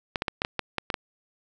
clicks, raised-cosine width 0.3 ms, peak -10 dBFS, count 9, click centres 0.158 / 0.221 / 0.282 / 0.419 / 0.449 / 0.593 / 0.783 / 0.902 / 0.942 s, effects none

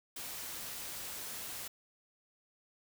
white noise, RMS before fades -43 dBFS, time 0.16-1.68 s, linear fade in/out 5 ms, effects none

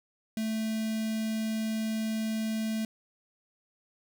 square tone with notch filter, 220 Hz, A3, in tune, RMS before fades -31 dBFS, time 0.37-2.85 s, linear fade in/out 2 ms, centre 1000 Hz, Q 0.67, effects none

